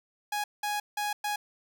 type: tone bursts at uneven times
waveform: sawtooth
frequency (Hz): 830.6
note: G#5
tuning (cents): 0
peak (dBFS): -25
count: 4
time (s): 0.32-0.44 / 0.63-0.8 / 0.97-1.13 / 1.24-1.36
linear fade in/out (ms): 5
effects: none